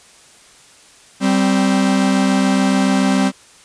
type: tone pair together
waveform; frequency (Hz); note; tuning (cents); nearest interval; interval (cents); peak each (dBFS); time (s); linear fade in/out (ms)
45% pulse; 194.51 / 261.6; G3 / C4; -13 / 0; perfect fourth; 513; -15 / -16; 1.2-3.32; 50
effects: white hiss -46 dBFS RMS until 3.64 s + resampled to 22050 Hz